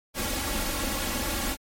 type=noise with comb filter; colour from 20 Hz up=pink; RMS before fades=-29 dBFS; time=0.14-1.57 s; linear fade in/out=50 ms; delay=3.6 ms; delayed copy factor=+0.75; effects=MP3 64 kbps